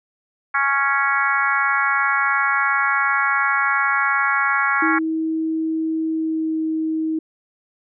harmonic tone, 277.2 Hz, C#4, in tune, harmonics 3 / 4 / 5 / 6 / 7 / 8, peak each -27 / -22 / -21 / -22 / -26 / -26 dBFS, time 0.54-4.99 s, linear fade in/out 10 ms
sine tone with pitch glide, 320 to 317.4 Hz, D#4 to D#4, +49 to +35 cents, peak -19 dBFS, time 4.82-7.19 s, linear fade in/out 5 ms, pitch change -14 cents, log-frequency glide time 6.1-6.58 s
effects none

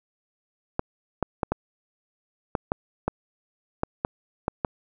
clicks, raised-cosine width 1 ms, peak -9 dBFS, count 11, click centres 0.794 / 1.227 / 1.432 / 1.52 / 2.552 / 2.719 / 3.08 / 3.834 / 4.049 / 4.481 / 4.648 s, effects none

